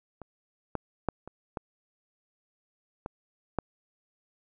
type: clicks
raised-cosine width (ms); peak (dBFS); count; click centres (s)
1; -28 / -16 / -12 / -28 / -19 / -21 / -13; 7; 0.217 / 0.753 / 1.087 / 1.276 / 1.572 / 3.061 / 3.587
effects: none